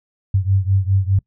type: beating tone pair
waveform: sine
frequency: 94.9 / 99.8 Hz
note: F#2 / G2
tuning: +44 / +32 cents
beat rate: 4.9 Hz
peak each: -16 / -18 dBFS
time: 0.34-1.19 s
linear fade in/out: 5 ms
effects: noise-tail reverb RT60 0.1 s tail -23 dB re dry